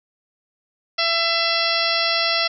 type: harmonic tone with a mistuned harmonic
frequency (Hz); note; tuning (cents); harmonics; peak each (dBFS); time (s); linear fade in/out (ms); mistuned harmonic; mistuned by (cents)
670; E5; +28; 1 / 2 / 3 / 4 / 5 / 6 / 7 / 8; -26 / -26 / -26 / -26 / -26 / -26 / -26 / -26; 0.98-2.48; 10; 6; +50
effects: none